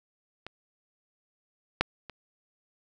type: clicks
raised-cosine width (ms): 0.3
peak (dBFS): -23 / -6 / -25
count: 3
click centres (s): 0.466 / 1.81 / 2.097
effects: none